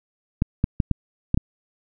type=clicks; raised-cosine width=5 ms; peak=-6 dBFS; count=6; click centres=0.421 / 0.641 / 0.802 / 0.913 / 1.344 / 1.375 s; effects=none